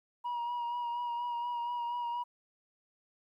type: tone with vibrato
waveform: sine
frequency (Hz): 957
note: A#5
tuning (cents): +45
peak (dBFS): -30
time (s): 0.24-2.24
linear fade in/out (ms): 20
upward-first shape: sine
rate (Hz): 4.2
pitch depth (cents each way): 24
effects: tanh soft clip ceiling -32 dBFS + 12-bit